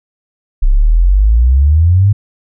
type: exponential sweep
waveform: sine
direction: up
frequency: 31.58 to 104.9 Hz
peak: -5 dBFS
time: 0.62-2.13 s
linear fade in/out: 10 ms
effects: none